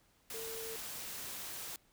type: tone in noise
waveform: sine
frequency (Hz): 450.7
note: A4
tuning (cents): +42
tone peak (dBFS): -44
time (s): 0.34-0.76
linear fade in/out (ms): 2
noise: white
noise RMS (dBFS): -44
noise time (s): 0.3-1.76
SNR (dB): -3
effects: pink hiss -70 dBFS RMS until 1.92 s